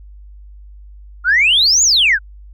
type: exponential two-way sweep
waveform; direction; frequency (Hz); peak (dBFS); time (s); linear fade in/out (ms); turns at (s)
sine; up then down; 1356 to 7070 to 1459; -8; 1.24-2.19; 50; 1.83
effects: tanh soft clip ceiling -4 dBFS + added 50 Hz sine -35 dBFS peak until 2.53 s